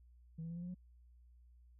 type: tone with pitch steps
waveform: sine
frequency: 161.9 / 165.59 / 169.36 / 173.22 / 177.17 / 181.2 Hz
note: E3 / E3 / E3 / F3 / F3 / F#3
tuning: -31 / +8 / +47 / -14 / +25 / -36 cents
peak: -40 dBFS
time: 0.38-0.746 s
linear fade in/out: 10 ms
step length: 61 ms
effects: tanh soft clip ceiling -39 dBFS + added 60 Hz sine -60 dBFS peak until 1.79 s